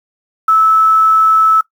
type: tone with quantisation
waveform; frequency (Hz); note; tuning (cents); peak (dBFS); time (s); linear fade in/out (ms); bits
sine; 1306; E6; -17; -6; 0.48-1.61; 5; 6
effects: noise-tail reverb RT60 0.1 s tail -18 dB re dry